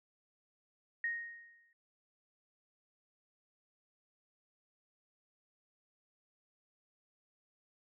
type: tone with exponential decay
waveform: sine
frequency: 1865 Hz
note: A#6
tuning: in tune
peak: -31 dBFS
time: 1.04-1.73 s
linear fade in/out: 2 ms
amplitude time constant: 150 ms
effects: none